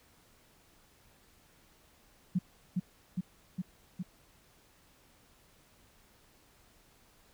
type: tone with echo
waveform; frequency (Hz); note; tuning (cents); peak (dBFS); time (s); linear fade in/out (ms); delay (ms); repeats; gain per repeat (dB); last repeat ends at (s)
sine; 181.6; F#3; -32; -25; 2.35-2.39; 10; 410; 4; -2; 4.03
effects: pink hiss -64 dBFS RMS until 7.33 s